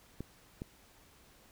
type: clicks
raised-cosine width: 3 ms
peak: -26 dBFS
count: 2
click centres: 0.206 / 0.619 s
effects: pink hiss -62 dBFS RMS until 1.51 s